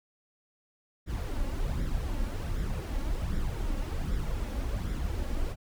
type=noise with flanger; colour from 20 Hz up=brown; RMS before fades=-31 dBFS; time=1.06-5.56 s; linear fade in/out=50 ms; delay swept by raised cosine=0.55 to 3.65 ms; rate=1.3 Hz; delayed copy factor=+0.55; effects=none